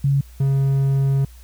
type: tone pair in turn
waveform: sine / triangle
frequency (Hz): 139.1 / 136.79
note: C#3 / C#3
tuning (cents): +6 / -23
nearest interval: unison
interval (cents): 29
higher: first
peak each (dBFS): -14 / -13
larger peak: second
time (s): 0.04-0.21 / 0.4-1.25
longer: second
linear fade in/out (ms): 5
effects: added 60 Hz sine -40 dBFS peak until 1.43 s + white hiss -52 dBFS RMS until 1.43 s